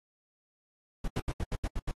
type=noise bursts; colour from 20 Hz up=brown; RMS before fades=-31 dBFS; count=8; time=1.04-1.913 s; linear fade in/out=5 ms; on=40 ms; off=79 ms; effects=AAC 32 kbps